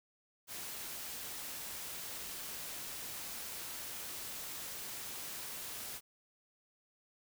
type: noise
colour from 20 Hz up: white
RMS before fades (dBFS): -44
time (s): 0.47-6.01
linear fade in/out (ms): 50
effects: none